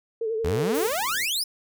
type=tone with vibrato; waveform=sine; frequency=445.7 Hz; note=A4; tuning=22 cents sharp; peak=-24 dBFS; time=0.21-0.87 s; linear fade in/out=5 ms; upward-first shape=sine; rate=11 Hz; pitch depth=61 cents each way
type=exponential sweep; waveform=sawtooth; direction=up; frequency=69.9 to 5400 Hz; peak=-21 dBFS; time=0.44-1.44 s; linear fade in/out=10 ms
type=band-stop noise; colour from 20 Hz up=white; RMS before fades=-35 dBFS; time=0.74-1.26 s; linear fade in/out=10 ms; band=550 to 5400 Hz; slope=96 dB/octave
effects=none